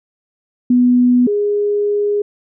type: tone pair in turn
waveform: sine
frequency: 246.9 / 412 Hz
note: B3 / G#4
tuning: 0 / -14 cents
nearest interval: major sixth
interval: 886 cents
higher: second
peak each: -8 / -13 dBFS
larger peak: first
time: 0.7-1.27 / 1.27-2.22 s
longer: second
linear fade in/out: 5 ms
effects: none